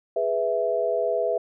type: chord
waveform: sine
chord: E major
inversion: first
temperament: equal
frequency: 415.3 / 493.9 / 659.3 Hz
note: G#4 / B4 / E5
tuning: 0 / 0 / 0 cents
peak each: -28 / -26 / -24 dBFS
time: 0.16-1.38 s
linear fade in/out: 5 ms
effects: none